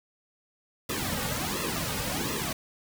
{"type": "noise with flanger", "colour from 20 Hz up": "pink", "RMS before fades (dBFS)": -31, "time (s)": [0.89, 2.53], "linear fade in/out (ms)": 5, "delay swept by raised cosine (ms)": [1.3, 3], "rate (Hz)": 1.4, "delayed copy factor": -1, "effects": []}